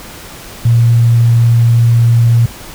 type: tone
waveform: sine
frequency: 117.2 Hz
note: A#2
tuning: 10 cents sharp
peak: -5 dBFS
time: 0.65-2.46 s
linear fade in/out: 5 ms
effects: pink hiss -31 dBFS RMS until 2.74 s